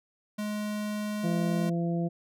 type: tone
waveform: square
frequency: 210 Hz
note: G#3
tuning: 19 cents sharp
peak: -31 dBFS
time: 0.38-1.7 s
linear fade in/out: 10 ms
type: harmonic tone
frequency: 170 Hz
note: F3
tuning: 46 cents flat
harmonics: 1 / 2 / 3 / 4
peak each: -27 / -34 / -39 / -38 dBFS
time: 1.23-2.09 s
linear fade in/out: 20 ms
effects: none